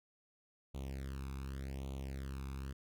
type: tone with flanger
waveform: sawtooth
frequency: 67.3 Hz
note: C2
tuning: 49 cents sharp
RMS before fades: -43 dBFS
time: 0.74-2.73 s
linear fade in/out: 10 ms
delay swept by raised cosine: 0.29 to 0.81 ms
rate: 0.86 Hz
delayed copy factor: +0.9
effects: none